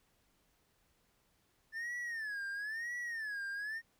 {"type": "tone with vibrato", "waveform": "triangle", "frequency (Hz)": 1760, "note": "A6", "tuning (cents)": 0, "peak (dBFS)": -36, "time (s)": [1.72, 3.82], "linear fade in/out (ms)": 50, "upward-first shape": "sine", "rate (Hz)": 1, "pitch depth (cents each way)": 170, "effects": ["pink hiss -74 dBFS RMS until 3.99 s"]}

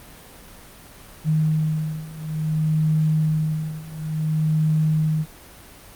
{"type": "beating tone pair", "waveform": "sine", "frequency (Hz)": [155.56, 156.13], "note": ["D#3", "D#3"], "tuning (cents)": [0, 6], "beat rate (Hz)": 0.57, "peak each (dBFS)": [-23, -21], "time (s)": [1.24, 5.26], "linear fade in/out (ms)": 50, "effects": ["pink hiss -44 dBFS RMS until 5.95 s", "Opus 32 kbps"]}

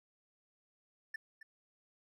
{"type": "tone with echo", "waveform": "triangle", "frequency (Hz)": 1774, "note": "A6", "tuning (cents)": 14, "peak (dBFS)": -36, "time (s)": [1.14, 1.16], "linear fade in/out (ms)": 5, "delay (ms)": 270, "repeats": 1, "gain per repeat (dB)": -13, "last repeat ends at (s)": 1.43, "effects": []}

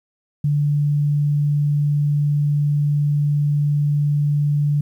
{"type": "tone", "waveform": "sine", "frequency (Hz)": 146.2, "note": "D3", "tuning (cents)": -7, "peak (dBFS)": -15, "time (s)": [0.44, 4.81], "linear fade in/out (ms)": 5, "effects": ["9-bit"]}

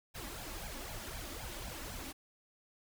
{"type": "noise with flanger", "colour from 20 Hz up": "pink", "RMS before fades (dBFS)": -44, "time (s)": [0.14, 2.13], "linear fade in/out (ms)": 20, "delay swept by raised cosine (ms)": [1.2, 3.6], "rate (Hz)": 3.9, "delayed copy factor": 1, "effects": []}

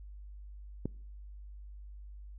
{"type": "click", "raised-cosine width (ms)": 3, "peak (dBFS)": -20, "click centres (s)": 0.856, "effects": ["noise-tail reverb RT60 0.6 s tail -26 dB re dry", "added 50 Hz sine -45 dBFS peak until 2.38 s"]}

